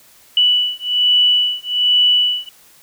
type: beating tone pair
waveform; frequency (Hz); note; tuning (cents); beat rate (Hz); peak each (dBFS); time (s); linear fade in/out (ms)
sine; 2960 / 2961.2; F#7 / F#7; 0 / +1; 1.2; -15; 0.37-2.49; 2
effects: white hiss -48 dBFS RMS until 2.82 s